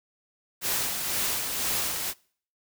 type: noise with tremolo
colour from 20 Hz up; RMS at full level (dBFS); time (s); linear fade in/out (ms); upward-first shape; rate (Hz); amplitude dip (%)
white; -27; 0.61-2.14; 50; sine; 2; 40
effects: noise-tail reverb RT60 0.5 s tail -24 dB re dry